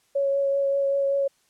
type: tone with vibrato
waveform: sine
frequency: 554.4 Hz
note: C#5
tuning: in tune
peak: -20 dBFS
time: 0.15-1.28 s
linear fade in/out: 10 ms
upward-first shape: triangle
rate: 5.2 Hz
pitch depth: 14 cents each way
effects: white hiss -65 dBFS RMS until 1.49 s + low-pass 10000 Hz 12 dB/octave